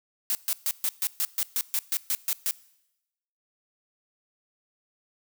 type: noise bursts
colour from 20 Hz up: blue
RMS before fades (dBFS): -26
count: 13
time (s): 0.3-2.51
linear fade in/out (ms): 0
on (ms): 50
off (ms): 130
effects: noise-tail reverb RT60 0.9 s tail -21 dB re dry